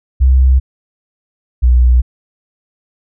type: tone pair in turn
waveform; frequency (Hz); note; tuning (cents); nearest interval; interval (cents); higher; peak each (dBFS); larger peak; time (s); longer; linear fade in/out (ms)
sine; 65 / 61.42; C2 / B1; -11 / -9; minor second; 98; first; -5; neither; 0.2-0.6 / 1.62-2.02; neither; 20
effects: none